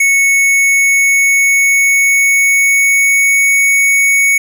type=tone with pitch glide; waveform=square; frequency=2210 to 2225 Hz; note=C#7 to C#7; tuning=-6 to +6 cents; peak=-8 dBFS; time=0-4.38 s; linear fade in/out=5 ms; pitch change=+12 cents; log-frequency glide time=0.35-3.56 s; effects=none